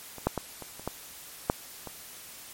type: clicks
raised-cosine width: 1 ms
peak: -27 / -9 / -15 / -25 / -29 / -16 / -8 / -24 dBFS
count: 8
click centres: 0.183 / 0.27 / 0.377 / 0.623 / 0.796 / 0.876 / 1.499 / 1.873 s
effects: white hiss -46 dBFS RMS until 2.53 s + MP3 64 kbps